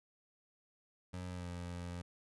25% pulse tone with pitch glide, 90.3 to 87.83 Hz, F#2 to F2, -42 to +10 cents, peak -38 dBFS, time 1.13-2.02 s, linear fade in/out 10 ms, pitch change -48 cents, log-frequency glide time 1.35-1.46 s, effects resampled to 24000 Hz

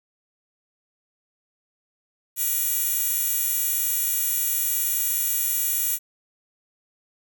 10% pulse tone with high-pass filter, 479.5 Hz, A#4, 49 cents sharp, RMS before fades -24 dBFS, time 2.36-5.99 s, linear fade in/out 50 ms, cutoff 11000 Hz, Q 0.71, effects none

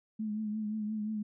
sine tone with vibrato, 214 Hz, A3, 48 cents flat, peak -32 dBFS, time 0.19-1.23 s, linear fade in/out 10 ms, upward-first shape triangle, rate 5.7 Hz, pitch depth 48 cents each way, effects none

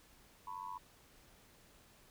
sine tone with amplitude modulation, 994 Hz, B5, 11 cents sharp, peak -38 dBFS, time 0.47-0.78 s, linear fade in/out 5 ms, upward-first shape sine, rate 94.7 Hz, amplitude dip 100%, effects pink hiss -64 dBFS RMS until 2.1 s

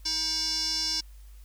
square tone with band-pass filter, 317.4 Hz, D#4, 35 cents sharp, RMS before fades -29 dBFS, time 0.05-1.01 s, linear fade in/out 10 ms, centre 5200 Hz, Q 9.3, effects added 50 Hz sine -45 dBFS peak until 1.44 s + white hiss -62 dBFS RMS until 1.44 s

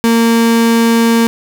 35% pulse tone, 230 Hz, A#3, 23 cents flat, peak -6 dBFS, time 0.04-1.27 s, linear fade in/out 0 ms, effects none

